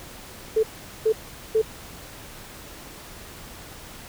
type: tone bursts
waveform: sine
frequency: 440 Hz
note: A4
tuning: in tune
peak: -16 dBFS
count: 3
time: 0.56-1.619 s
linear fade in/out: 10 ms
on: 73 ms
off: 420 ms
effects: pink hiss -42 dBFS RMS until 4.08 s